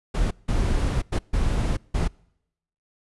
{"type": "noise bursts at uneven times", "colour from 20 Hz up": "brown", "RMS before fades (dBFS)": -22, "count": 5, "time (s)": [[0.14, 0.31], [0.48, 1.02], [1.12, 1.19], [1.33, 1.77], [1.94, 2.08]], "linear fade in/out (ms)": 10, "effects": ["noise-tail reverb RT60 0.8 s tail -26 dB re dry", "resampled to 24000 Hz"]}